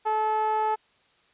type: tone with low-pass filter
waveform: 5% pulse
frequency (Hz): 433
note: A4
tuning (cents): -28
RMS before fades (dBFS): -25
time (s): 0.05-0.76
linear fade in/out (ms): 20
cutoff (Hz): 880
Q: 3
effects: white hiss -63 dBFS RMS until 1.33 s + resampled to 8000 Hz